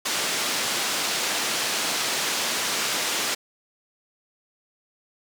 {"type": "band-pass noise", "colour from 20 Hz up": "white", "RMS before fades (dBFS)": -26, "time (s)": [0.05, 3.35], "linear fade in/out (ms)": 10, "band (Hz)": [210, 6300], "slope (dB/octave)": 12, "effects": []}